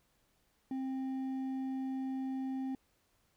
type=tone with hard clipping; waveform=triangle; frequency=264.1 Hz; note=C4; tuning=16 cents sharp; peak=-36 dBFS; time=0.71-2.75 s; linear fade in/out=2 ms; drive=8 dB; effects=pink hiss -74 dBFS RMS until 3.36 s